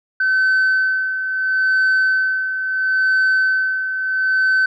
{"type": "tone with tremolo", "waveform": "sine", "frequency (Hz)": 1528, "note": "G6", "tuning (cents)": -45, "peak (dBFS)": -10, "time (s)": [0.2, 4.66], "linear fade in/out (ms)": 5, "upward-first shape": "sine", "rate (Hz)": 0.74, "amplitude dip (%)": 65, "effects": ["tanh soft clip ceiling -11 dBFS"]}